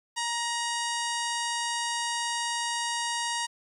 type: harmonic tone with a mistuned harmonic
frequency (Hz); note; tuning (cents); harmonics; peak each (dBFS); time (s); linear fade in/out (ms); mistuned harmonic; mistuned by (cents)
939; A#5; +12; 1 / 2 / 3 / 4 / 5 / 6 / 7 / 8 / 9 / 10; -32 / -35 / -37 / -38 / -39 / -40 / -40 / -41 / -42 / -42; 0.16-3.47; 20; 3; +38
effects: 10-bit